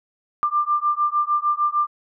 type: beating tone pair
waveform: sine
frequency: 1187 / 1193.6 Hz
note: D6 / D6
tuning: +18 / +28 cents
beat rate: 6.6 Hz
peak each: -21 dBFS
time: 0.43-1.87 s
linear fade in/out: 0 ms
effects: none